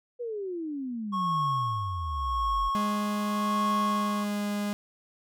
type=exponential sweep; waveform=sine; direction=down; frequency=495.3 to 43.18 Hz; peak=-31 dBFS; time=0.19-2.7 s; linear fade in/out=20 ms
type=tone with tremolo; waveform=triangle; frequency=1096 Hz; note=C#6; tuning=20 cents flat; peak=-23 dBFS; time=1.12-4.25 s; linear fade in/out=20 ms; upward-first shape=sine; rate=0.86 Hz; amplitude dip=65%
type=tone with pitch glide; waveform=45% pulse; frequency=207.7 to 205.6 Hz; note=G#3 to G#3; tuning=0 to -17 cents; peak=-28 dBFS; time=2.75-4.73 s; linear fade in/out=0 ms; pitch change=-17 cents; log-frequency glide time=3.65-4.5 s
effects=none